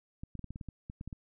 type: clicks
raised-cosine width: 5 ms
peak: -29 dBFS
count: 12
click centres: 0.235 / 0.353 / 0.393 / 0.443 / 0.506 / 0.559 / 0.612 / 0.687 / 0.899 / 1.011 / 1.076 / 1.128 s
effects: none